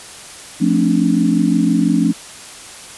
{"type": "chord", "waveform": "sine", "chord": "D minor seventh", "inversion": "first", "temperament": "equal with one note detuned", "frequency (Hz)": [174.61, 220, 267.7, 293.7], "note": ["F3", "A3", "C4", "D4"], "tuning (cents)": [0, 0, 40, 0], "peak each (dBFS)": -17, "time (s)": [0.6, 2.13], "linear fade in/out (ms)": 20, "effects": ["white hiss -35 dBFS RMS until 2.97 s", "resampled to 24000 Hz"]}